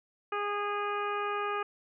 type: harmonic tone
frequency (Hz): 410.6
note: G#4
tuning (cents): -20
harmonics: 1 / 2 / 3 / 4 / 5 / 6 / 7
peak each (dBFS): -35 / -38 / -33 / -41 / -48 / -42 / -49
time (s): 0.32-1.63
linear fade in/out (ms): 5
effects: none